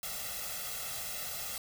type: noise with comb filter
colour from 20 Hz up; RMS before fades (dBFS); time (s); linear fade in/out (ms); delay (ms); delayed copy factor
white; -39; 0.03-1.58; 2; 1.5; +0.9
effects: none